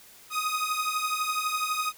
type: beating tone pair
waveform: sawtooth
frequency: 1244.5 / 1256.5 Hz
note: D#6 / D#6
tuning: 0 / +17 cents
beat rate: 12 Hz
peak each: -26 / -26 dBFS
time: 0.3-1.93 s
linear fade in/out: 50 ms
effects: white hiss -52 dBFS RMS until 1.97 s